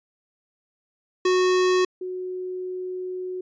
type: tone pair in turn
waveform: square / sine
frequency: 367.5 / 367.5 Hz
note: F#4 / F#4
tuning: -12 / -12 cents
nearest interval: unison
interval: 0 cents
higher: neither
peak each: -18 / -28 dBFS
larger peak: first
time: 1.25-1.85 / 2.01-3.41 s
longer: second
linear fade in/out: 5 ms
effects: resampled to 16000 Hz